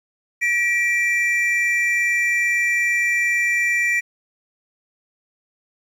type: tone pair together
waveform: triangle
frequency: 1926.6 / 2349 Hz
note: B6 / D7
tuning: -43 / 0 cents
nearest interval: minor third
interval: 343 cents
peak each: -18 dBFS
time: 0.41-4.01 s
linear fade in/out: 20 ms
effects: 9-bit